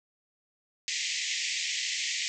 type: band-pass noise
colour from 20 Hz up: pink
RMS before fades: -32 dBFS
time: 0.88-2.28 s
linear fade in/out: 0 ms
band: 1900 to 7600 Hz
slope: 96 dB/octave
effects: none